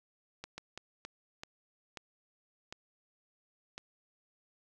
slowing click train, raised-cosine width 0.2 ms, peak -25 dBFS, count 8, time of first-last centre 0.44-3.779 s, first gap 140 ms, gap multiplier 1.4, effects none

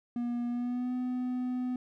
triangle tone with pitch glide, 240 to 250.8 Hz, B3 to B3, -49 to +27 cents, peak -28 dBFS, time 0.16-1.76 s, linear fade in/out 2 ms, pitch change +76 cents, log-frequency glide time 0.48-0.93 s, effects none

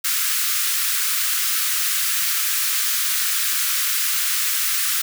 white high-pass noise, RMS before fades -21 dBFS, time 0.04-5.02 s, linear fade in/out 10 ms, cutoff 1200 Hz, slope 48 dB/octave, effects none

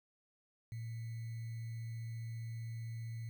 sine tone with sample-and-hold, 114.4 Hz, A#2, 32 cents flat, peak -40 dBFS, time 0.72-3.29 s, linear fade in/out 0 ms, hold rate 2100 Hz, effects none

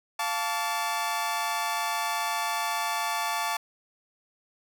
sawtooth chord, D minor, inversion first, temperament equal with one note detuned, 698.5 / 880 / 1145.8 Hz, F5 / A5 / D6, 0 / 0 / -43 cents, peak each -30 / -26 / -28 dBFS, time 0.19-3.57 s, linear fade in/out 5 ms, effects none

